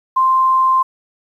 sine tone, 1046.5 Hz, C6, in tune, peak -10 dBFS, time 0.16-0.83 s, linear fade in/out 10 ms, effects 8-bit

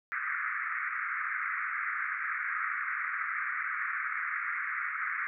pink band-pass noise, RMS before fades -34 dBFS, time 0.12-5.27 s, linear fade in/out 0 ms, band 1200 to 2200 Hz, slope 96 dB/octave, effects none

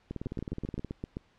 two click trains, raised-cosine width 3 ms, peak -22 / -23 dBFS, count 8 / 15, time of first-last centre 0.26-1.169 / 0.11-0.847 s, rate 7.7 / 19 Hz, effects pink hiss -66 dBFS RMS until 1.38 s + low-pass 4000 Hz 12 dB/octave

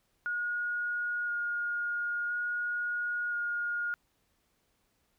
sine tone with vibrato, 1434 Hz, F6, 45 cents sharp, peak -30 dBFS, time 0.26-3.94 s, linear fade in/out 0 ms, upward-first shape square, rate 0.49 Hz, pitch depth 9 cents each way, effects pink hiss -74 dBFS RMS until 5.18 s

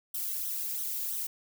violet noise with flanger, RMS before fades -34 dBFS, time 0.14-1.27 s, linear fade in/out 5 ms, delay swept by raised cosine 0.41 to 1.71 ms, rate 3 Hz, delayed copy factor -1, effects none

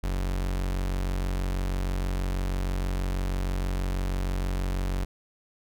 40% pulse tone, 46.25 Hz, F#1, in tune, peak -25 dBFS, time 0.03-5.05 s, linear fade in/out 10 ms, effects none

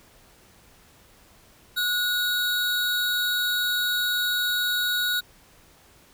square tone pair together, 1458 / 3819 Hz, F#6 / A#7, -26 / +41 cents, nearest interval octave + perfect fourth, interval 1667 cents, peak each -26 dBFS, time 1.76-5.21 s, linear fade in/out 20 ms, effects pink hiss -55 dBFS RMS until 6.13 s

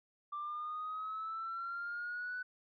sine exponential sweep, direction up, 1174.7 to 1498 Hz, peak -37 dBFS, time 0.32-2.43 s, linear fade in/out 10 ms, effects tanh soft clip ceiling -34 dBFS

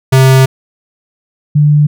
square / sine tone pair in turn, 132.1 / 148.28 Hz, C3 / D3, +17 / +17 cents, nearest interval major second, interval 200 cents, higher second, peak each -4 dBFS, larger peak neither, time 0.12-0.46 / 1.55-1.87 s, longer first, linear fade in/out 10 ms, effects none

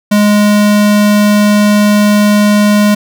square tone, 207.7 Hz, G#3, in tune, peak -6 dBFS, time 0.11-2.95 s, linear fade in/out 10 ms, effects none

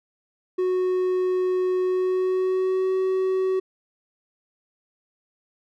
triangle tone with pitch glide, 367.9 to 376.7 Hz, F#4 to F#4, -10 to +31 cents, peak -18 dBFS, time 0.58-3.6 s, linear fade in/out 10 ms, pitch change +41 cents, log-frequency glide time 1.81-2.94 s, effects none

